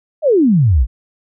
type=exponential sweep; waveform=sine; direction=down; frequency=664 to 51 Hz; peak=-8 dBFS; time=0.22-0.87 s; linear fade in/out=50 ms; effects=none